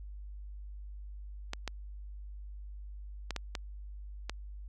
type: clicks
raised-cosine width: 0.2 ms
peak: -18 dBFS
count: 6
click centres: 1.534 / 1.677 / 3.307 / 3.363 / 3.552 / 4.296 s
effects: added 50 Hz sine -42 dBFS peak until 4.68 s